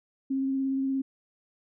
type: tone with vibrato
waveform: sine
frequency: 268.6 Hz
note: C4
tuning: 46 cents sharp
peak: -25 dBFS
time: 0.3-1.02 s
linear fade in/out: 10 ms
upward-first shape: triangle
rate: 17 Hz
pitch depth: 16 cents each way
effects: none